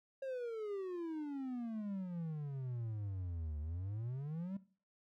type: exponential two-way sweep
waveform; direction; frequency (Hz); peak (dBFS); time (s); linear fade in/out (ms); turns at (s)
triangle; down then up; 546 to 73.42 to 200.8; -37; 0.22-4.57; 5; 3.59
effects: noise-tail reverb RT60 0.4 s tail -17 dB re dry